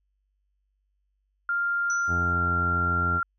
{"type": "tone with pitch glide", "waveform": "sine", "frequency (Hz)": [1396.9, 1380.9], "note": ["F6", "F6"], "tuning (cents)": [0, -20], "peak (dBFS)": -23, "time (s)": [1.49, 3.23], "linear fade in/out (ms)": 2, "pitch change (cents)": -20, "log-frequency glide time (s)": [1.89, 2.44]}
{"type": "tone with exponential decay", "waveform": "sine", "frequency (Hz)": 5940, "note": "F#8", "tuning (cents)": 6, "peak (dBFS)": -29, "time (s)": [1.9, 2.33], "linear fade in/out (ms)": 1, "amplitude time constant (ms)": 92}
{"type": "harmonic tone", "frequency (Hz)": 87.31, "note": "F2", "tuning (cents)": 0, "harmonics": [1, 2, 3, 4, 5, 7, 8, 9, 10], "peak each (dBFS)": [-28, -34, -38, -40, -42, -45, -46, -47, -48], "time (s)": [2.07, 3.21], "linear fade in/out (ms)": 50}
{"effects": ["added 49 Hz sine -70 dBFS peak until 3.38 s"]}